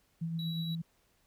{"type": "tone with tremolo", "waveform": "sine", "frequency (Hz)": 165, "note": "E3", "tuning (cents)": 2, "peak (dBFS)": -31, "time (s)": [0.21, 0.82], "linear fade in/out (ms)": 10, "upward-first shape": "triangle", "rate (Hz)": 8.4, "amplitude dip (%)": 40}
{"type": "tone", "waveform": "triangle", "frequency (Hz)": 3902, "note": "B7", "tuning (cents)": -22, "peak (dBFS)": -39, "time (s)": [0.39, 0.75], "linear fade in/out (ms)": 2}
{"effects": ["pink hiss -71 dBFS RMS until 1.26 s"]}